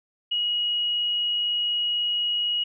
sine tone, 2899 Hz, F#7, 36 cents flat, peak -22 dBFS, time 0.31-2.64 s, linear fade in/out 10 ms, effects none

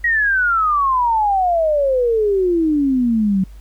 sine exponential sweep, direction down, 1921 to 185 Hz, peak -13 dBFS, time 0.04-3.44 s, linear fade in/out 5 ms, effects added 50 Hz sine -35 dBFS peak until 3.6 s + pink hiss -54 dBFS RMS until 3.6 s

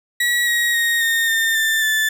35% pulse tone with pitch steps, 1926 / 1896.2 / 1866.9 / 1838 / 1809.5 / 1781.5 / 1754 Hz, B6 / A#6 / A#6 / A#6 / A6 / A6 / A6, -44 / +29 / +2 / -25 / +48 / +21 / -6 cents, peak -14 dBFS, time 0.2-2.09 s, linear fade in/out 5 ms, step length 270 ms, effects none

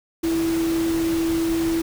sine tone in noise, 329.6 Hz, E4, in tune, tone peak -19 dBFS, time 0.23-1.82 s, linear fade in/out 10 ms, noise pink, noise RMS -32 dBFS, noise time 0.23-1.82 s, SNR +10 dB, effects none

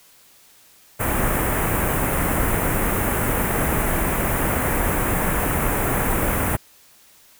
pink band-stop noise, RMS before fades -21 dBFS, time 0.99-6.57 s, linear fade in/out 20 ms, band 2200 to 9400 Hz, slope 24 dB/octave, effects white hiss -52 dBFS RMS until 7.39 s

